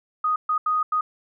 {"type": "tone bursts at uneven times", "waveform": "sine", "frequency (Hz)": 1244.5, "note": "D#6", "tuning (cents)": 0, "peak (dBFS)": -19, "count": 4, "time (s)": [[0.24, 0.36], [0.49, 0.58], [0.66, 0.83], [0.92, 1.01]], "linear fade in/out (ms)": 5, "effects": []}